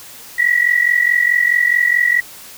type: tone pair together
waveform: sine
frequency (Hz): 1913.3 / 1958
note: A#6 / B6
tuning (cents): +45 / -15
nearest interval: unison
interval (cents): 40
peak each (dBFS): -14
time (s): 0.38-2.21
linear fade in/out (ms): 10
effects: white hiss -37 dBFS RMS until 2.57 s